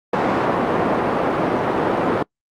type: band-pass noise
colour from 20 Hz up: pink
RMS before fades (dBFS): -19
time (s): 0.13-2.23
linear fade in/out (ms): 5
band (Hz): 250 to 1100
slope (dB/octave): 12
effects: noise-tail reverb RT60 0.1 s tail -26 dB re dry + Opus 48 kbps